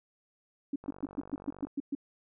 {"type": "tone bursts", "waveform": "sine", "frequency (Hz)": 281.2, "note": "C#4", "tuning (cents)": 25, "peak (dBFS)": -29, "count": 9, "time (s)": [0.73, 1.951], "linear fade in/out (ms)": 5, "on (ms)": 29, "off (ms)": 120}
{"type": "click train", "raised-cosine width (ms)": 1, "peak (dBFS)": -34, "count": 41, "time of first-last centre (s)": [0.84, 1.67], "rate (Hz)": 48.2}
{"effects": []}